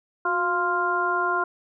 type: harmonic tone with a mistuned harmonic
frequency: 349.2 Hz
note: F4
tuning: in tune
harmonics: 1 / 2 / 3 / 4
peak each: -29 / -29 / -25 / -25 dBFS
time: 0.25-1.44 s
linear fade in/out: 5 ms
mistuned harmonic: 1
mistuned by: +64 cents
effects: none